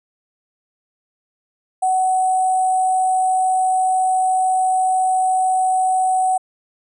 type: tone with sample-and-hold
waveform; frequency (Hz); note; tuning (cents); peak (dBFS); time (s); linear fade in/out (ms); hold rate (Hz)
sine; 747; F#5; +16; -14; 1.82-6.38; 10; 8820
effects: resampled to 32000 Hz